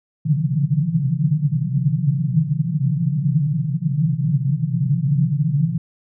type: band-pass noise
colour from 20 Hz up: pink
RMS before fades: -19 dBFS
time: 0.25-5.78 s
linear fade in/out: 5 ms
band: 130 to 170 Hz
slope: 96 dB/octave
effects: none